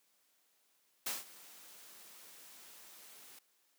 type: noise with ADSR envelope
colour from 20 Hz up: white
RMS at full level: -36 dBFS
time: 1.06-3.39 s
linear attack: 7 ms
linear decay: 170 ms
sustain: -20 dB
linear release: 5 ms
effects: white hiss -74 dBFS RMS until 3.78 s + high-pass 200 Hz 12 dB/octave